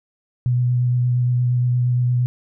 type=tone with vibrato; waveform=sine; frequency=123.47 Hz; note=B2; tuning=in tune; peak=-15 dBFS; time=0.46-2.26 s; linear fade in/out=0 ms; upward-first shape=sine; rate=8.6 Hz; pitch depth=14 cents each way; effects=none